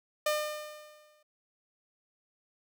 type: tone with exponential decay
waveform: sawtooth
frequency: 604 Hz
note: D5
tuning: 48 cents sharp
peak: -22 dBFS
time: 0.26-1.23 s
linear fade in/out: 5 ms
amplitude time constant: 210 ms
effects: none